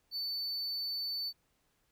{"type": "tone", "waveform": "triangle", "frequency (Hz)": 4510, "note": "C#8", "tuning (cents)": 29, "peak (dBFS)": -33, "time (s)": [0.11, 1.33], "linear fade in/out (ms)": 50, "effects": ["pink hiss -75 dBFS RMS until 1.91 s"]}